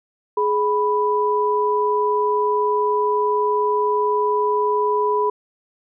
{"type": "tone pair together", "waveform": "sine", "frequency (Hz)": [419.3, 988], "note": ["G#4", "B5"], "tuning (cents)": [17, 0], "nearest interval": "octave + minor third", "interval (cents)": 1483, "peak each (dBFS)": -19, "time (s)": [0.37, 5.3], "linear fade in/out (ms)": 5, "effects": []}